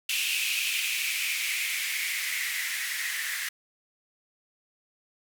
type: noise with band-pass filter sweep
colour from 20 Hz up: violet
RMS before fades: -30 dBFS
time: 0.09-3.49 s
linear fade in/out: 5 ms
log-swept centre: 2700 to 1800 Hz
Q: 5.9
effects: none